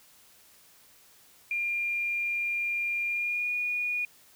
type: tone with pitch glide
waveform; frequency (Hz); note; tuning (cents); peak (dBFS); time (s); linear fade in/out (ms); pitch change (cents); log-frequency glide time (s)
sine; 2400 to 2448; D7 to D#7; +37 to -29; -27; 1.51-4.05; 2; +34; 3.08-3.52
effects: white hiss -58 dBFS RMS until 4.35 s